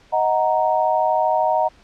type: chord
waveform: sine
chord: D# minor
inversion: none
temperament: equal with one note detuned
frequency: 626.9 / 740 / 932.3 Hz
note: D#5 / F#5 / A#5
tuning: +13 / 0 / 0 cents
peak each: -20 dBFS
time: 0.12-1.69 s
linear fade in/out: 20 ms
effects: pink hiss -52 dBFS RMS until 1.83 s + low-pass 5000 Hz 12 dB/octave